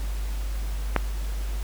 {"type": "click", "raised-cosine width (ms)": 0.5, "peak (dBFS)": -5, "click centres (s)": 0.963, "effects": ["added 50 Hz sine -26 dBFS peak until 1.63 s", "pink hiss -43 dBFS RMS until 1.63 s"]}